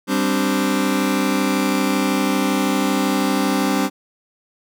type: chord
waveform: sawtooth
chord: G suspended fourth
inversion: none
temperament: just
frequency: 196 / 261.3 / 294 Hz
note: G3 / C4 / D4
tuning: 0 / -2 / +2 cents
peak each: -17 dBFS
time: 0.07-3.9 s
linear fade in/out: 50 ms
effects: none